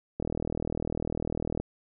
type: click train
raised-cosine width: 2 ms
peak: -17 dBFS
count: 57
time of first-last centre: 0.2-1.6 s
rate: 40 Hz
effects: none